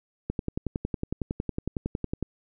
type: click train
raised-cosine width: 3 ms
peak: -15 dBFS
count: 22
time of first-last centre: 0.3-2.227 s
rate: 10.9 Hz
effects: none